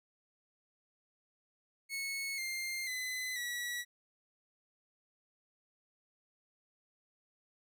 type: tone with pitch steps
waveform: sawtooth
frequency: 2198 / 2107 / 2020 / 1936.8 Hz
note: C#7 / C7 / B6 / B6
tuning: -15 / +12 / +39 / -34 cents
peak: -33 dBFS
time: 1.89-3.85 s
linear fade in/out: 50 ms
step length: 490 ms
effects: none